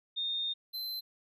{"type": "tone pair in turn", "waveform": ["sine", "square"], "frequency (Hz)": [3661, 4081], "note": ["A#7", "C8"], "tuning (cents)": [-32, -44], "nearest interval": "major second", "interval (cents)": 188, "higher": "second", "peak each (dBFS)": [-31, -36], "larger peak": "first", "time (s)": [[0.16, 0.54], [0.73, 1.01]], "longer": "first", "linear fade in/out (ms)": 20, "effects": []}